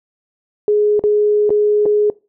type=tone with dropouts; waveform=sine; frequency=418.3 Hz; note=G#4; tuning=12 cents sharp; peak=-10 dBFS; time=0.68-2.1 s; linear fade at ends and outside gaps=1 ms; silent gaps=0.994-1.038 / 1.494-1.504 / 1.856-1.861 s; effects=noise-tail reverb RT60 0.3 s tail -22 dB re dry